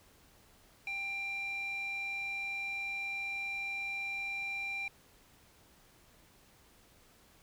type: tone with band-pass filter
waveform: square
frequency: 792 Hz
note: G5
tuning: 18 cents sharp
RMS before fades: -38 dBFS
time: 0.87-4.88 s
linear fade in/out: 2 ms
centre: 2600 Hz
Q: 9.9
effects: pink hiss -63 dBFS RMS until 7.42 s